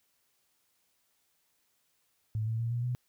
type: tone with pitch steps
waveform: sine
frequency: 108.9 / 112.42 / 116.04 / 119.79 / 123.66 Hz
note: A2 / A2 / A#2 / A#2 / B2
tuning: -17 / +38 / -7 / +48 / +3 cents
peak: -29 dBFS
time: 2.35-2.95 s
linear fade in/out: 0 ms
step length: 120 ms
effects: white hiss -74 dBFS RMS until 3.08 s